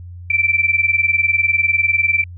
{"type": "tone pair together", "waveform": "sine", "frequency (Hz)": [2329, 2349], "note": ["D7", "D7"], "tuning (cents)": [-15, 0], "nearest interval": "unison", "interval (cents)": 15, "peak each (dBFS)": [-16, -16], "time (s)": [0.3, 2.24], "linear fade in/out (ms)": 5, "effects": ["added 88 Hz sine -31 dBFS peak until 2.37 s"]}